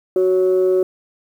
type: tone pair together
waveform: sine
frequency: 371.1 / 556 Hz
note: F#4 / C#5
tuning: +5 / +5 cents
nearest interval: perfect fifth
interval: 700 cents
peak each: -12 / -20 dBFS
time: 0.16-0.83 s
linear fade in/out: 2 ms
effects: tanh soft clip ceiling -8 dBFS + 8-bit